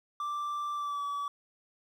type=tone with pitch glide; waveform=triangle; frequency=1174.7 to 1145.2 Hz; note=D6 to D6; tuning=0 to -44 cents; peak=-30 dBFS; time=0.2-1.28 s; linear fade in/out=2 ms; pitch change=-44 cents; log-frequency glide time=0.74-1.03 s; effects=11-bit